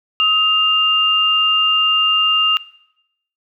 sine tone pair together, 1263.7 / 2801 Hz, D#6 / F7, +26 / +4 cents, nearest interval octave + major second, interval 1378 cents, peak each -19 / -12 dBFS, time 0.2-2.57 s, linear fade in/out 0 ms, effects noise-tail reverb RT60 0.8 s tail -20 dB re dry

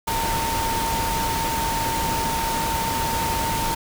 sine tone in noise, 910 Hz, A#5, 42 cents flat, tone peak -24 dBFS, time 0.07-3.75 s, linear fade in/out 10 ms, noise pink, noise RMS -26 dBFS, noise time 0.07-3.75 s, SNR -1 dB, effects none

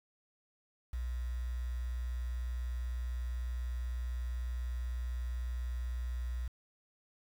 sine tone with quantisation, 61 Hz, B1, 21 cents flat, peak -34 dBFS, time 0.93-6.48 s, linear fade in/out 5 ms, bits 9, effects none

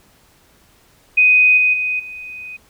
sine tone with level steps, 2499 Hz, D#7, 7 cents sharp, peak -8 / -11 / -17 / -29 dBFS, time 1.17-2.57 s, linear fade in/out 10 ms, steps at 1.57 / 1.73 / 1.99 s, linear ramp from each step 10 ms, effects pink hiss -53 dBFS RMS until 2.69 s

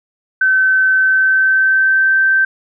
sine tone with pitch glide, 1532 to 1556.1 Hz, G6 to G6, -40 to -13 cents, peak -9 dBFS, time 0.41-2.45 s, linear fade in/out 5 ms, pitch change +27 cents, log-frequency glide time 0.94-2.16 s, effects none

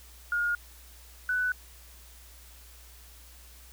sine tone pair in turn, 1426 / 1491.9 Hz, F6 / F#6, +36 / +14 cents, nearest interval minor second, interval 78 cents, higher second, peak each -25 / -25 dBFS, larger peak neither, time 0.32-0.55 / 1.29-1.52 s, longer neither, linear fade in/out 2 ms, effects added 60 Hz sine -51 dBFS peak until 3.72 s + white hiss -54 dBFS RMS until 3.72 s

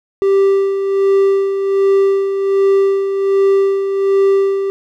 triangle tone with tremolo, 392 Hz, G4, in tune, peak -6 dBFS, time 0.22-4.7 s, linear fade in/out 0 ms, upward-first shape sine, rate 1.3 Hz, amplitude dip 55%, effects none

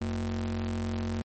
square ring-modulated tone, 69.1 Hz, C#2, 5 cents flat, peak -27 dBFS, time 0.01-1.22 s, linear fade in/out 5 ms, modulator 160 Hz, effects MP3 32 kbps

